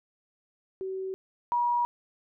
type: tone pair in turn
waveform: sine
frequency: 380 / 960.3 Hz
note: F#4 / B5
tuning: +46 / -49 cents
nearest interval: octave + major third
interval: 1605 cents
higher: second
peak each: -31 / -23 dBFS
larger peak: second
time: 0.81-1.14 / 1.52-1.85 s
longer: neither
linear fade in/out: 0 ms
effects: none